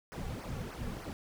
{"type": "noise with flanger", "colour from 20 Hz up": "brown", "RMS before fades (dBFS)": -40, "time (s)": [0.12, 1.13], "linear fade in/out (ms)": 0, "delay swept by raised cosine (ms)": [0.26, 3.26], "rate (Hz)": 3.3, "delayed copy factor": -0.9, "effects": []}